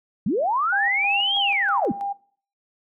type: linear two-way sweep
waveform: sine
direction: up then down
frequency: 157.2 to 3322 to 157.2 Hz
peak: -19 dBFS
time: 0.26-1.92 s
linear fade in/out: 5 ms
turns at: 1.37 s
type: tone with tremolo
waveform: sine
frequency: 800 Hz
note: G5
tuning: 35 cents sharp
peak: -24 dBFS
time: 0.72-2.13 s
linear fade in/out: 10 ms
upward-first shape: square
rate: 3.1 Hz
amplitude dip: 55%
effects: noise-tail reverb RT60 0.5 s tail -21 dB re dry